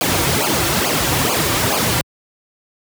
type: noise with flanger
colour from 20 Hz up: pink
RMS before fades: -17 dBFS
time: 0.01-2.01 s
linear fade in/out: 0 ms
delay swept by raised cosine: 0.52 to 4.82 ms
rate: 2.3 Hz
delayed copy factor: -1
effects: high-pass 80 Hz 12 dB/octave